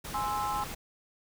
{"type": "noise", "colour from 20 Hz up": "pink", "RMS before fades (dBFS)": -40, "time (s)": [0.04, 0.75], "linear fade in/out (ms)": 10}
{"type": "chord", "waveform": "sine", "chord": "Ab augmented", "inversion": "none", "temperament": "equal", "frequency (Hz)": [830.6, 1046.5, 1318.5], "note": ["Ab5", "C6", "E6"], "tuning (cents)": [0, 0, 0], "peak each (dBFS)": [-32, -34, -36], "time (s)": [0.14, 0.64], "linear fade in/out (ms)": 5}
{"effects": []}